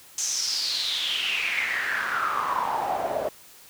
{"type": "noise with band-pass filter sweep", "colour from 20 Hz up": "pink", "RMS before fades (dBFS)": -27, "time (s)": [0.18, 3.29], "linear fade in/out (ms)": 2, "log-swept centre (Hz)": [6600, 580], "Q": 6.9, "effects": ["white hiss -50 dBFS RMS until 3.69 s"]}